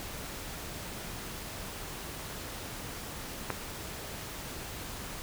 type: click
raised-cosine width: 0.5 ms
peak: -15 dBFS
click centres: 3.503 s
effects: pink hiss -41 dBFS RMS until 5.22 s